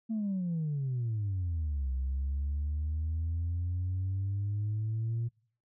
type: exponential two-way sweep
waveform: sine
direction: down then up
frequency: 227.7 to 64.4 to 117.7 Hz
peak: -28 dBFS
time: 0.09-5.29 s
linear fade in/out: 20 ms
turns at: 1.91 s
effects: noise-tail reverb RT60 0.5 s tail -25 dB re dry + tanh soft clip ceiling -27 dBFS